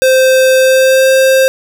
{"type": "tone with pitch glide", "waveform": "square", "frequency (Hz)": [521, 528.3], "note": ["C5", "C5"], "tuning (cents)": [-7, 17], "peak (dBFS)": -6, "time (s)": [0.02, 1.48], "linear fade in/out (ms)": 0, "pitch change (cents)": 24, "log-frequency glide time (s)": [0.58, 1.1], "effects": []}